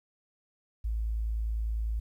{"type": "tone", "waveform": "sine", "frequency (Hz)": 55, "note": "A1", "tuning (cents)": 0, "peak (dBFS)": -28, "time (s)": [0.84, 2], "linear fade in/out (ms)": 10, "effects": ["11-bit"]}